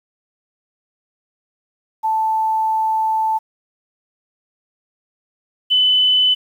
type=tone pair in turn; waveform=sine; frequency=880 / 3011 Hz; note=A5 / F#7; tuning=0 / +30 cents; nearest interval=octave + major sixth; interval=2130 cents; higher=second; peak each=-15 / -11 dBFS; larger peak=second; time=2.03-3.39 / 5.7-6.35 s; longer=first; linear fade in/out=20 ms; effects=8-bit

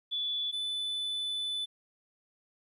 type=tone pair in turn; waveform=sine / triangle; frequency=3454 / 3496 Hz; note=A7 / A7; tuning=-33 / -12 cents; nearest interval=unison; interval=21 cents; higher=second; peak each=-30 / -30 dBFS; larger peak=neither; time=0.11-0.52 / 0.52-1.66 s; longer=second; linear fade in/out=20 ms; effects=resampled to 32000 Hz + 12-bit

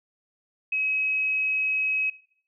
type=tone; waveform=sine; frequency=2550 Hz; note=D#7; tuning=42 cents sharp; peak=-23 dBFS; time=0.72-2.1 s; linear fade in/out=5 ms; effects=noise-tail reverb RT60 0.6 s tail -19 dB re dry

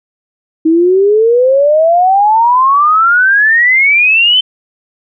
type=exponential sweep; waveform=sine; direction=up; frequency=314.5 to 3097 Hz; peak=-5 dBFS; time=0.65-4.41 s; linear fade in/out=10 ms; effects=none

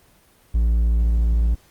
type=tone; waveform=triangle; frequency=57 Hz; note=A#1; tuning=38 cents flat; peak=-13 dBFS; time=0.54-1.55 s; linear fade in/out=10 ms; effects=pink hiss -55 dBFS RMS until 1.7 s + Opus 24 kbps

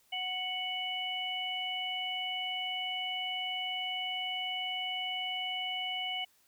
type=harmonic tone; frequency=740 Hz; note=F#5; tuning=in tune; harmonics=1 / 3 / 4; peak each=-40 / -39 / -35 dBFS; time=0.12-6.25 s; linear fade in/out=10 ms; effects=white hiss -68 dBFS RMS until 6.47 s

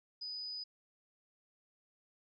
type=tone; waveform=sine; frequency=4978 Hz; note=D#8; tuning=in tune; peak=-40 dBFS; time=0.21-0.64 s; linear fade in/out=10 ms; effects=none

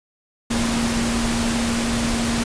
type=tone in noise; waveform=sine; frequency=233.1 Hz; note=A#3; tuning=in tune; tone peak=-21 dBFS; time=0.5-2.44 s; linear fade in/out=10 ms; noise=pink; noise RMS=-24 dBFS; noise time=0.5-2.44 s; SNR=0 dB; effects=resampled to 22050 Hz

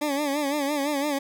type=tone with vibrato; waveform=20% pulse; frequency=287.4 Hz; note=D4; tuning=37 cents flat; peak=-19 dBFS; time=0.01-1.19 s; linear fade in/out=10 ms; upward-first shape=sine; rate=5.9 Hz; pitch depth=85 cents each way; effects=none

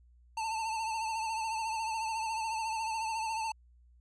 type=tone with vibrato; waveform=square; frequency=889 Hz; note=A5; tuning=18 cents sharp; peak=-33 dBFS; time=0.37-3.52 s; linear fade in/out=5 ms; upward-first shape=triangle; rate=14 Hz; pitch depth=59 cents each way; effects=added 60 Hz sine -58 dBFS peak until 4 s + resampled to 22050 Hz

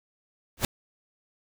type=noise with exponential growth; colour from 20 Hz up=pink; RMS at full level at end=-19 dBFS; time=0.57-0.65 s; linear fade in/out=2 ms; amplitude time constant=16 ms; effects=none

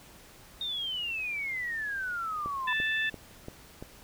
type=exponential sweep; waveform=sine; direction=down; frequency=3713 to 987.8 Hz; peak=-31 dBFS; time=0.61-2.73 s; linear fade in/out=2 ms
type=click train; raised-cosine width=2 ms; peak=-26 dBFS; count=5; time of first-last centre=2.46-3.825 s; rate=2.93 Hz
type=harmonic tone; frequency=880 Hz; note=A5; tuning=in tune; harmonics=2 / 3 / 4; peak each=-28 / -34 / -36 dBFS; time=2.67-3.1 s; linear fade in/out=10 ms
effects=pink hiss -53 dBFS RMS until 4.03 s

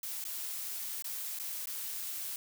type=noise with dropouts; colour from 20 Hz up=blue; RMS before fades=-39 dBFS; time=0.03-2.36 s; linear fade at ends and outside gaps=2 ms; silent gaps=0.241-0.25 / 1.023-1.043 / 1.389-1.397 / 1.658-1.671 s; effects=none

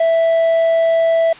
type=tone with hard clipping; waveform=triangle; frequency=659.3 Hz; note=E5; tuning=in tune; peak=-12 dBFS; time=0-1.33 s; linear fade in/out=5 ms; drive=6 dB; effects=white hiss -37 dBFS RMS until 1.39 s + resampled to 8000 Hz

